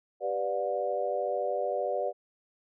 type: chord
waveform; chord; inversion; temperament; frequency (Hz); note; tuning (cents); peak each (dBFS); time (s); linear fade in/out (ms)
sine; G dominant seventh; none; equal with one note detuned; 392 / 493.9 / 587.3 / 716.8; G4 / B4 / D5 / F5; 0 / 0 / 0 / +45; -36 / -33 / -31 / -34; 0.2-2.13; 50
effects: none